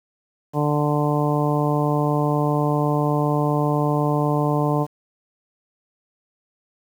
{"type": "harmonic tone", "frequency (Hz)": 147.9, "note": "D3", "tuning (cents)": 13, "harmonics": [1, 2, 3, 4, 5, 6, 7], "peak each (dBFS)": [-21, -24, -26, -27, -28, -29, -29], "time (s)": [0.53, 4.87], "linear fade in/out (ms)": 50, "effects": ["8-bit"]}